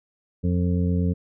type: harmonic tone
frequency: 88.4 Hz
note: F2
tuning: 22 cents sharp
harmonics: 1 / 2 / 3 / 5 / 6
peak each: -22 / -23 / -30 / -33 / -40 dBFS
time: 0.43-1.14 s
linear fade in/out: 20 ms
effects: none